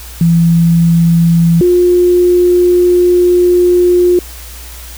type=tone pair in turn; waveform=sine; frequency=167.8 / 355.6 Hz; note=E3 / F4; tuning=+31 / +31 cents; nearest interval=octave + minor second; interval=1300 cents; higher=second; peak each=-5 dBFS; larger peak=neither; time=0.21-1.61 / 1.61-4.19 s; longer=second; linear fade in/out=2 ms; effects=added 60 Hz sine -29 dBFS peak until 4.97 s + white hiss -32 dBFS RMS until 4.97 s